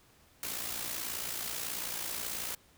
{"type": "noise with amplitude modulation", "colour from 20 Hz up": "white", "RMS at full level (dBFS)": -35, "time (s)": [0.43, 2.55], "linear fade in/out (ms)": 2, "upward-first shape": "sine", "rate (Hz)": 58.4, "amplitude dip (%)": 55, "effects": ["pink hiss -63 dBFS RMS until 2.77 s"]}